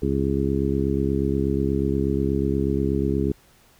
harmonic tone, 68.3 Hz, C#2, 25 cents flat, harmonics 1 / 2 / 3 / 4 / 5 / 6, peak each -27 / -27 / -27 / -27 / -27 / -27 dBFS, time 0.02-3.32 s, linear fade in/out 5 ms, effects pink hiss -56 dBFS RMS until 3.79 s

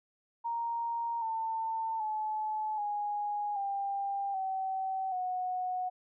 sine tone with pitch steps, 932.3 / 895.9 / 860.9 / 827.2 / 794.9 / 763.9 / 734 Hz, A#5 / A5 / A5 / G#5 / G5 / G5 / F#5, 0 / +31 / -38 / -7 / +24 / -45 / -14 cents, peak -31 dBFS, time 0.44-5.9 s, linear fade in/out 20 ms, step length 780 ms, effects none

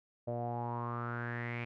sawtooth tone with low-pass filter sweep, 119 Hz, A#2, 36 cents sharp, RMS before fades -38 dBFS, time 0.27-1.65 s, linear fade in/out 10 ms, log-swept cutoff 600 to 2400 Hz, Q 7.1, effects none

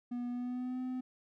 triangle tone with pitch glide, 243.3 to 254.7 Hz, B3 to C4, -26 to -46 cents, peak -33 dBFS, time 0.11-1.01 s, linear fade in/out 10 ms, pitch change +80 cents, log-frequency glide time 0.29-0.8 s, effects none

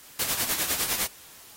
white noise with tremolo, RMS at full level -25 dBFS, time 0.19-1.07 s, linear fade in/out 5 ms, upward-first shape sine, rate 9.9 Hz, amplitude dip 60%, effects white hiss -49 dBFS RMS until 1.56 s + AAC 48 kbps

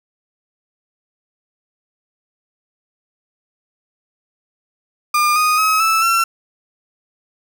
35% pulse tone with pitch steps, 1205 / 1240.3 / 1276.7 / 1314.1 / 1352.6 Hz, D6 / D#6 / D#6 / E6 / E6, +44 / -6 / +44 / -6 / +44 cents, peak -11 dBFS, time 5.14-6.24 s, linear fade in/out 5 ms, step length 220 ms, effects none

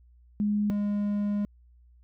sine / triangle tone pair in turn, 207.7 / 205.3 Hz, G#3 / G#3, 0 / -20 cents, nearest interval unison, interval 20 cents, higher first, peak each -23 dBFS, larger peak neither, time 0.4-0.7 / 0.7-1.45 s, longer second, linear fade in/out 0 ms, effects added 60 Hz sine -54 dBFS peak until 2.03 s

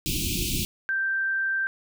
pink band-stop noise, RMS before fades -27 dBFS, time 0.06-0.65 s, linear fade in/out 0 ms, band 370 to 2400 Hz, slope 96 dB/octave
sine tone, 1568 Hz, G6, in tune, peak -23 dBFS, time 0.89-1.67 s, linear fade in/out 0 ms
effects none

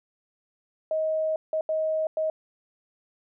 sine tone bursts at uneven times, 630 Hz, D#5, 21 cents sharp, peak -23 dBFS, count 4, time 0.91-1.36 / 1.53-1.61 / 1.69-2.07 / 2.17-2.3 s, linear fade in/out 2 ms, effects none

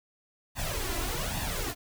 pink noise with flanger, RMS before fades -32 dBFS, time 0.55-1.75 s, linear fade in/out 50 ms, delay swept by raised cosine 1.1 to 3 ms, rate 1.2 Hz, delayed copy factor +0.7, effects none

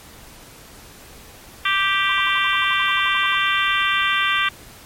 harmonic tone, 392 Hz, G4, in tune, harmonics 3 / 4 / 5 / 6 / 7 / 8 / 9, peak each -22 / -23 / -24 / -25 / -25 / -26 / -27 dBFS, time 1.65-4.49 s, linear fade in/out 5 ms
sine tone bursts, 1046.5 Hz, C6, in tune, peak -28 dBFS, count 15, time 2.09-3.349 s, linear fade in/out 0 ms, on 27 ms, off 61 ms
effects pink hiss -43 dBFS RMS until 4.85 s + MP3 64 kbps

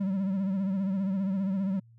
triangle tone with vibrato, 193 Hz, G3, 27 cents flat, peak -24 dBFS, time 0-1.8 s, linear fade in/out 10 ms, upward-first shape triangle, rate 15 Hz, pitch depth 84 cents each way, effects added 115 Hz sine -53 dBFS peak until 1.98 s

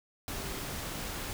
sine tone in noise, 392 Hz, G4, in tune, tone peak -46 dBFS, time 0.38-0.61 s, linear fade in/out 0 ms, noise pink, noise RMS -38 dBFS, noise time 0.28-1.33 s, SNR -11 dB, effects none

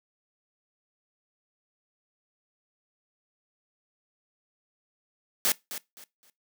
white noise with echo, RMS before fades -24 dBFS, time 5.45-5.52 s, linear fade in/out 0 ms, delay 260 ms, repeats 3, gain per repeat -12 dB, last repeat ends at 6.3 s, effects noise-tail reverb RT60 0.2 s tail -21 dB re dry + high-pass 200 Hz 12 dB/octave

